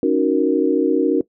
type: chord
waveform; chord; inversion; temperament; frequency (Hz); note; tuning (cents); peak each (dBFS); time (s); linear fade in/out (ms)
sine; D# minor seventh; third; equal; 277.2 / 311.1 / 370 / 466.2; C#4 / D#4 / F#4 / A#4; 0 / 0 / 0 / 0; -19; 0.03-1.21; 2
effects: noise-tail reverb RT60 0.1 s tail -18 dB re dry